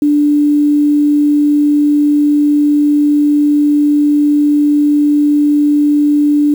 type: tone with quantisation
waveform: sine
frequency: 293.7 Hz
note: D4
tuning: in tune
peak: -7 dBFS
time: 0.02-6.54 s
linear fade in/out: 2 ms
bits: 6
effects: none